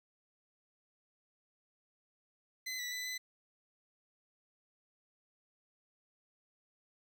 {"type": "tone with pitch steps", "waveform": "20% pulse", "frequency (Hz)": [2031, 1964, 1996, 2010], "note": ["B6", "B6", "B6", "B6"], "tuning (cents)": [48, -10, 18, 30], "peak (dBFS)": -33, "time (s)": [2.66, 3.18], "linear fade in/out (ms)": 10, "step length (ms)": 130, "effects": []}